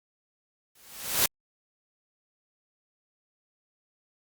white noise with exponential growth, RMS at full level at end -20 dBFS, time 0.75-1.26 s, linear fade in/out 5 ms, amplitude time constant 110 ms, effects Opus 48 kbps

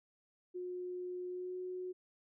sine tone with pitch glide, 360.9 to 365.9 Hz, F#4 to F#4, -43 to -19 cents, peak -39 dBFS, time 0.54-1.93 s, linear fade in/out 20 ms, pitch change +24 cents, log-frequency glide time 1.28-1.56 s, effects none

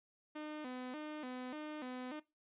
sawtooth tone with vibrato, 277.2 Hz, C#4, in tune, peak -39 dBFS, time 0.35-2.2 s, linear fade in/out 10 ms, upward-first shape square, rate 1.7 Hz, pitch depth 160 cents each way, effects noise-tail reverb RT60 0.2 s tail -17 dB re dry + resampled to 8000 Hz

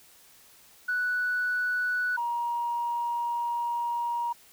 sine tone pair in turn, 1480 / 947.5 Hz, F#6 / A#5, 0 / +28 cents, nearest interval minor sixth, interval 772 cents, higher first, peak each -24 / -26 dBFS, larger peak first, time 0.88-2.17 / 2.17-4.33 s, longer second, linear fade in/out 10 ms, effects tanh soft clip ceiling -21 dBFS + white hiss -56 dBFS RMS until 4.52 s

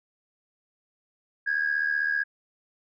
sine tone with amplitude modulation, 1642 Hz, G#6, 20 cents flat, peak -19 dBFS, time 1.46-2.24 s, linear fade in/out 20 ms, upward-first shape sine, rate 75.6 Hz, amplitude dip 75%, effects tanh soft clip ceiling -17 dBFS

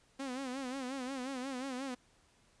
sawtooth tone with vibrato, 261.6 Hz, C4, in tune, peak -34 dBFS, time 0.19-1.95 s, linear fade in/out 10 ms, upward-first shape sine, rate 5.6 Hz, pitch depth 99 cents each way, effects pink hiss -68 dBFS RMS until 2.6 s + resampled to 22050 Hz

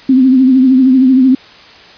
sine tone with vibrato, 260 Hz, C4, 11 cents flat, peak -4 dBFS, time 0.09-1.35 s, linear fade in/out 5 ms, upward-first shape triangle, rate 13 Hz, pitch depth 72 cents each way, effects white hiss -37 dBFS RMS until 1.97 s + resampled to 11025 Hz

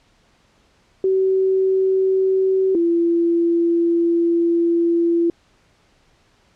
sine tone pair in turn, 380.4 / 338.9 Hz, F#4 / E4, +48 / +48 cents, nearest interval major second, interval 200 cents, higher first, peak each -14 dBFS, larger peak neither, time 1.04-2.75 / 2.75-5.3 s, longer second, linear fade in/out 2 ms, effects pink hiss -58 dBFS RMS until 6.55 s + low-pass 6000 Hz 12 dB/octave

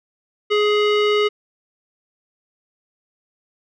square tone with low-pass filter, 418.4 Hz, G#4, 13 cents sharp, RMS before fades -17 dBFS, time 0.5-1.29 s, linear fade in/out 20 ms, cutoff 3100 Hz, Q 2.2, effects none

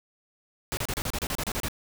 pink noise bursts, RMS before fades -30 dBFS, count 12, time 0.72-1.684 s, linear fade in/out 0 ms, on 51 ms, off 32 ms, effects none

